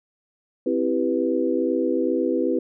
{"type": "chord", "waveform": "sine", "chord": "C major seventh", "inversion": "none", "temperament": "equal", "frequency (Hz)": [261.6, 329.6, 392, 493.9], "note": ["C4", "E4", "G4", "B4"], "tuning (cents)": [0, 0, 0, 0], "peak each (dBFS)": [-25, -24, -26, -25], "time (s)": [0.66, 2.59], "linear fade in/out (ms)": 5, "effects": []}